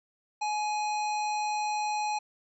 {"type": "harmonic tone with a mistuned harmonic", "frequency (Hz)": 830.6, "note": "G#5", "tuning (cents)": 0, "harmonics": [1, 3, 5, 7, 9], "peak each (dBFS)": [-28, -38, -42, -45, -47], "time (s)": [0.41, 2.19], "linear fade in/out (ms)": 10, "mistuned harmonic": 1, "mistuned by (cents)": 30, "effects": []}